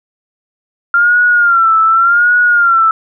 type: tone with vibrato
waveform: sine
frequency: 1385 Hz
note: F6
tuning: 15 cents flat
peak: -6 dBFS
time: 0.94-2.91 s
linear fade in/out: 2 ms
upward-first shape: sine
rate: 0.87 Hz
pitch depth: 89 cents each way
effects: none